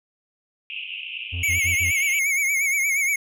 white band-pass noise, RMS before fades -33 dBFS, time 0.7-2.19 s, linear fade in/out 0 ms, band 2500 to 2900 Hz, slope 96 dB/octave
triangle tone bursts, 87.31 Hz, F2, in tune, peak -24 dBFS, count 4, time 1.32-1.917 s, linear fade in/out 20 ms, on 120 ms, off 39 ms
square tone with vibrato, 2217 Hz, C#7, in tune, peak -20 dBFS, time 1.43-3.16 s, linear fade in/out 5 ms, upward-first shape triangle, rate 8.5 Hz, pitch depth 92 cents each way
effects none

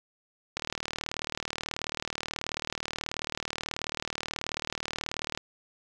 click train, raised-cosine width 0.2 ms, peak -14 dBFS, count 186, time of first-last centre 0.57-5.375 s, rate 38.5 Hz, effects none

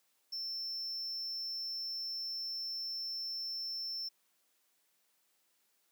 triangle tone, 5360 Hz, E8, 28 cents sharp, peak -36 dBFS, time 0.32-4.09 s, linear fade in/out 10 ms, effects white hiss -75 dBFS RMS until 5.91 s + high-pass 200 Hz 12 dB/octave

